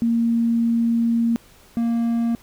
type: tone pair in turn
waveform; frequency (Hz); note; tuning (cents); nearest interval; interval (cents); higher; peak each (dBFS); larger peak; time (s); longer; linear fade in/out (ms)
sine / triangle; 231.9 / 232.7; A#3 / A#3; -9 / -3; unison; 6; second; -16; neither; 0.02-1.36 / 1.77-2.35; first; 0
effects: pink hiss -51 dBFS RMS until 2.42 s